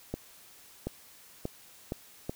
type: accelerating click train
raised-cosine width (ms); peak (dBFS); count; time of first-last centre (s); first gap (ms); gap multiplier
2; -19; 5; 0.14-2.295; 730; 0.8
effects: white hiss -55 dBFS RMS until 2.35 s